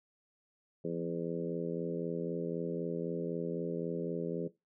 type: harmonic tone with a mistuned harmonic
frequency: 83.9 Hz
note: E2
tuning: 31 cents sharp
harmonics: 2 / 3 / 4 / 5 / 6 / 7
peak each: -39 / -43 / -41 / -38 / -41 / -48 dBFS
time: 0.84-4.48 s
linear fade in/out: 10 ms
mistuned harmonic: 2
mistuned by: +24 cents
effects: noise-tail reverb RT60 0.2 s tail -17 dB re dry